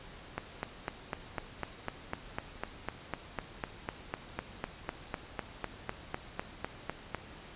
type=click train; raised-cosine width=0.5 ms; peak=-18 dBFS; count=28; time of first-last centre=0.38-7.147 s; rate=3.99 Hz; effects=pink hiss -50 dBFS RMS until 7.55 s + resampled to 8000 Hz